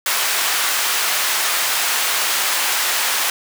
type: high-pass noise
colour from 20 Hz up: pink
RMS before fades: -19 dBFS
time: 0.06-3.3 s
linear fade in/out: 2 ms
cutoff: 1100 Hz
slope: 12 dB/octave
effects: none